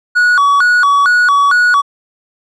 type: tone with vibrato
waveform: triangle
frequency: 1286 Hz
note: E6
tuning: 43 cents flat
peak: -5 dBFS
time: 0.15-1.82 s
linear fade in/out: 20 ms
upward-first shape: square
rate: 2.2 Hz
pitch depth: 220 cents each way
effects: resampled to 22050 Hz